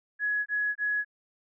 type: tone bursts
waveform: sine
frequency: 1681 Hz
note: G#6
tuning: 20 cents sharp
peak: -25 dBFS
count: 3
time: 0.19-1.048 s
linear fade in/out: 50 ms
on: 270 ms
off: 24 ms
effects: none